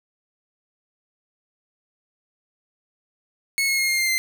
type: tone with pitch steps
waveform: sawtooth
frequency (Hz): 2192 / 2169 / 2147 / 2125 / 2103 / 2081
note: C#7 / C#7 / C7 / C7 / C7 / C7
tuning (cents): -20 / -38 / +44 / +26 / +8 / -10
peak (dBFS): -16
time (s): 3.58-4.18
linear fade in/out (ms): 0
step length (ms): 100
effects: none